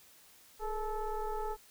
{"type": "tone with frequency modulation", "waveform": "sine", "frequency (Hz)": 422.7, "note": "G#4", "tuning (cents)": 31, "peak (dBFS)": -33, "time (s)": [0.59, 1.57], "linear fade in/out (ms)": 50, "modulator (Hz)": 442, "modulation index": 1.5, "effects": ["white hiss -60 dBFS RMS until 1.7 s"]}